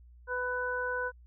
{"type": "harmonic tone", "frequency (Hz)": 498.1, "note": "B4", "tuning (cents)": 15, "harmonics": [1, 2, 3], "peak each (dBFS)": [-35, -37, -33], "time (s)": [0.27, 1.12], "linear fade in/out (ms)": 50, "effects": ["added 60 Hz sine -52 dBFS peak until 1.26 s"]}